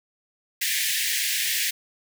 pink high-pass noise, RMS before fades -25 dBFS, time 0.61-1.71 s, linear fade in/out 10 ms, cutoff 1700 Hz, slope 96 dB/octave, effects none

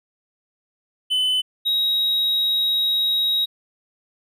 triangle tone pair in turn, 3021 / 3806 Hz, F#7 / A#7, +35 / +35 cents, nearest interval major third, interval 400 cents, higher second, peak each -16 dBFS, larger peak neither, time 1.1-1.42 / 1.65-3.46 s, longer second, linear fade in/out 20 ms, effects none

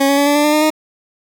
20% pulse tone with pitch steps, 275.2 / 279.8 / 284.6 / 289.4 / 294.3 / 299.2 / 304.3 / 309.4 Hz, C#4 / C#4 / C#4 / D4 / D4 / D4 / D#4 / D#4, -12 / +16 / +46 / -25 / +4 / +32 / -38 / -10 cents, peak -6 dBFS, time 0-0.704 s, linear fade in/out 10 ms, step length 88 ms, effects none

